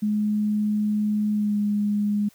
sine tone with pitch glide, 210.5 to 206.8 Hz, G#3 to G#3, +24 to -7 cents, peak -20 dBFS, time 0.02-2.29 s, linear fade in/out 10 ms, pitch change -31 cents, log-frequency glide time 1.32-1.57 s, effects white hiss -57 dBFS RMS until 2.34 s

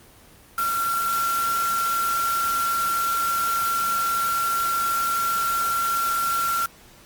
sine tone in noise, 1367 Hz, F6, 37 cents flat, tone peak -21 dBFS, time 0.58-6.66 s, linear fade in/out 2 ms, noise white, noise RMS -31 dBFS, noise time 0.58-6.66 s, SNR +7 dB, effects pink hiss -50 dBFS RMS until 7.05 s + Opus 24 kbps

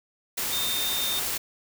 sine tone in noise, 3644 Hz, A#7, 40 cents flat, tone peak -28 dBFS, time 0.52-1.2 s, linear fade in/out 10 ms, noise white, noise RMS -29 dBFS, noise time 0.37-1.38 s, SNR -2 dB, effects none

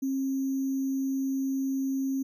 sine tone with sample-and-hold, 269 Hz, C4, 48 cents sharp, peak -26 dBFS, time 0.02-2.23 s, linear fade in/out 10 ms, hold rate 6300 Hz, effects none

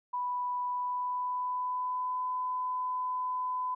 sine tone with pitch glide, 987.8 to 1006.8 Hz, B5 to B5, 0 to +33 cents, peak -30 dBFS, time 0.13-3.75 s, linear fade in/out 10 ms, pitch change +33 cents, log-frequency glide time 0.65-2.23 s, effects none

